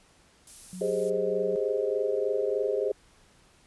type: noise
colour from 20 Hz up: violet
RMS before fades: -42 dBFS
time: 0.47-1.1 s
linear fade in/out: 2 ms
type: tone with pitch glide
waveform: sine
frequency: 183.4 to 185.53 Hz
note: F#3 to F#3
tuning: -15 to +5 cents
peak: -37 dBFS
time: 0.73-1.56 s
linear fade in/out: 0 ms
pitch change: +20 cents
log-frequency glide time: 0.91-1.27 s
type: chord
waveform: sine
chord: Ab major seventh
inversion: third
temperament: equal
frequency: 392 / 415.3 / 523.3 / 622.3 Hz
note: G4 / Ab4 / C5 / Eb5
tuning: 0 / 0 / 0 / 0 cents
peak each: -32 / -28 / -30 / -34 dBFS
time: 0.81-2.92 s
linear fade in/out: 5 ms
effects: pink hiss -60 dBFS RMS until 3.66 s + resampled to 24000 Hz